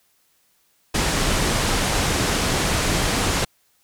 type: low-pass noise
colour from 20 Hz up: pink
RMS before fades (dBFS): -21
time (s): 0.94-3.45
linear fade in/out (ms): 10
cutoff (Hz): 10000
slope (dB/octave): 24
effects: white hiss -63 dBFS RMS until 3.83 s